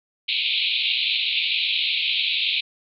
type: band-pass noise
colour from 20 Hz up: white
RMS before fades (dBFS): -23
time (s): 0.28-2.61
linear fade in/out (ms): 10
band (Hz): 2300 to 4100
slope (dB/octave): 96
effects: none